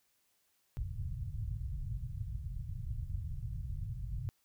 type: low-pass noise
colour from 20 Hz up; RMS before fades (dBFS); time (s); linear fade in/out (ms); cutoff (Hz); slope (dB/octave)
white; -39; 0.77-4.29; 0; 130; 48
effects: white hiss -75 dBFS RMS until 4.44 s